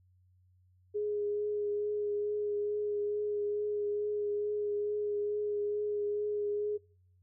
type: tone with vibrato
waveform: sine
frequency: 415.3 Hz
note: G#4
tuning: in tune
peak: -30 dBFS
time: 0.94-6.78 s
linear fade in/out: 20 ms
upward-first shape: triangle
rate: 2.3 Hz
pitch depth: 16 cents each way
effects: noise-tail reverb RT60 0.6 s tail -26 dB re dry + added 91 Hz sine -63 dBFS peak until 7.22 s